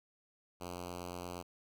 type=tone with notch filter; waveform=5% pulse; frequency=88.6 Hz; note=F2; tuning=25 cents sharp; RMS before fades=-44 dBFS; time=0.6-1.43 s; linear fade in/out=20 ms; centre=1900 Hz; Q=1.8; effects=none